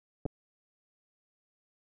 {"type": "clicks", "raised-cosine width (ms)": 2, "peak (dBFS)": -21, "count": 2, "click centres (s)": [0.255, 0.262], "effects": []}